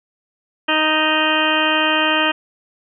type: harmonic tone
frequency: 311.1 Hz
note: D#4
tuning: in tune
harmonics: 1 / 2 / 3 / 4 / 5 / 6 / 8 / 9 / 10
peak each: -23 / -23 / -23 / -23 / -23 / -23 / -23 / -23 / -23 dBFS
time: 0.68-2.32 s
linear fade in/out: 10 ms
effects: none